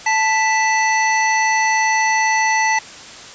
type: tone pair together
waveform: square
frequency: 880 / 1975.5 Hz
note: A5 / B6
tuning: 0 / 0 cents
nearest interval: octave + major second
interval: 1400 cents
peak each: -17 / -18 dBFS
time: 0.06-2.79 s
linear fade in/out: 5 ms
effects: white hiss -36 dBFS RMS until 3.34 s + resampled to 16000 Hz